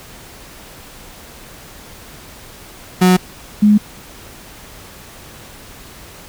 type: tone pair in turn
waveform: 35% pulse / sine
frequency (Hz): 183 / 209.1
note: F#3 / G#3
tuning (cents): -19 / +12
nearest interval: major second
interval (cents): 231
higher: second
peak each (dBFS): -6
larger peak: neither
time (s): 3.01-3.17 / 3.62-3.78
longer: neither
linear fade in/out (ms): 10
effects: pink hiss -38 dBFS RMS until 6.28 s